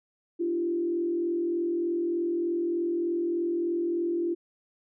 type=tone with frequency modulation; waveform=sine; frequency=341.8 Hz; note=F4; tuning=37 cents flat; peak=-25 dBFS; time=0.39-4.35 s; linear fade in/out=20 ms; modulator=43.3 Hz; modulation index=0.55; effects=none